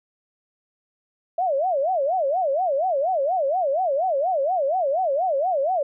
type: tone with vibrato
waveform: sine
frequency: 640 Hz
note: D#5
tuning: 49 cents sharp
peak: -19 dBFS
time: 1.38-5.83 s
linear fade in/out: 5 ms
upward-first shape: sine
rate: 4.2 Hz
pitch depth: 300 cents each way
effects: none